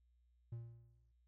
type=tone with exponential decay; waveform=triangle; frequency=116.7 Hz; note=A#2; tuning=2 cents sharp; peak=-40 dBFS; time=0.52-1.12 s; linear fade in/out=5 ms; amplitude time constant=130 ms; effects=noise-tail reverb RT60 0.1 s tail -23 dB re dry + added 60 Hz sine -70 dBFS peak until 1.27 s